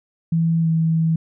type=tone with pitch glide; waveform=sine; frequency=164.81 to 162.26 Hz; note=E3 to E3; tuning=0 to -27 cents; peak=-15 dBFS; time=0.32-1.16 s; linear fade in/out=5 ms; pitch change=-27 cents; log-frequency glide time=0.61-0.68 s; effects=none

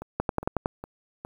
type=two click trains; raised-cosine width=1 ms; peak=-10 / -22 dBFS; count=6 / 4; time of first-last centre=0.2-0.659 / 0.02-1.25 s; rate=10.9 / 2.44 Hz; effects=8-bit

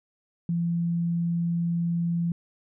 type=tone; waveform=sine; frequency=170.1 Hz; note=F3; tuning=45 cents flat; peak=-23 dBFS; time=0.49-2.32 s; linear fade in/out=2 ms; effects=none

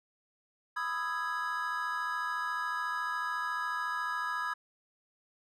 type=chord; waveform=triangle; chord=E major seventh; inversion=second; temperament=equal with one note detuned; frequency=994.6 / 1244.5 / 1318.5 / 1661.2 Hz; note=B5 / D#6 / E6 / G#6; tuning=+12 / 0 / 0 / 0 cents; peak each=-36 / -35 / -39 / -34 dBFS; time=0.76-4.54 s; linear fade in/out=10 ms; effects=none

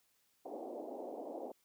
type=band-pass noise; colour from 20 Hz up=white; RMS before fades=-45 dBFS; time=0.45-1.52 s; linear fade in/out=5 ms; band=250 to 760 Hz; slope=48 dB/octave; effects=white hiss -75 dBFS RMS until 1.64 s

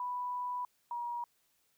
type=tone pair in turn; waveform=sine; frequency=988 / 954.9 Hz; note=B5 / A#5; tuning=0 / +41 cents; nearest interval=minor second; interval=59 cents; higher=first; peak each=-34 / -35 dBFS; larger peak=first; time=0-0.65 / 0.91-1.24 s; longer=first; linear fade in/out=2 ms; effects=white hiss -74 dBFS RMS until 1.77 s

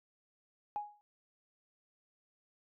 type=tone with exponential decay; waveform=sine; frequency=830.6 Hz; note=G#5; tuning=in tune; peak=-31 dBFS; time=0.76-1.01 s; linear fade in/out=0 ms; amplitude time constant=54 ms; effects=tanh soft clip ceiling -27 dBFS

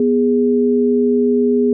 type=tone pair together; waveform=sine; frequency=245.4 / 413.2 Hz; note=B3 / G#4; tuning=-11 / -9 cents; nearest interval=major sixth; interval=902 cents; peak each=-14 dBFS; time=0-1.73 s; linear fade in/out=2 ms; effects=none

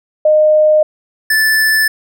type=tone pair in turn; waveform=sine / square; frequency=614 / 1750.8 Hz; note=D#5 / A6; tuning=-23 / -9 cents; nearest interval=octave + tritone; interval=1814 cents; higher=second; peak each=-6 / -10 dBFS; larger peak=first; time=0.25-0.83 / 1.3-1.88 s; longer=neither; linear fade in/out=5 ms; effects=none

